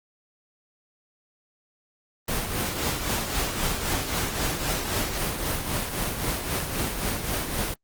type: noise with tremolo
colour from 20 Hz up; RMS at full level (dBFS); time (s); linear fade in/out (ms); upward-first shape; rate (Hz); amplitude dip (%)
pink; -25; 2.28-7.74; 2; triangle; 3.8; 55
effects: Opus 24 kbps